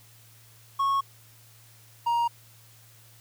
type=tone pair in turn; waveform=triangle; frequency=1100 / 940.9 Hz; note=C#6 / A#5; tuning=-14 / +16 cents; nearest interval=minor third; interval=270 cents; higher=first; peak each=-20 dBFS; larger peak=neither; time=0.79-1.01 / 2.06-2.28 s; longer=neither; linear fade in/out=10 ms; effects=added 113 Hz sine -55 dBFS peak until 3.2 s + white hiss -56 dBFS RMS until 3.2 s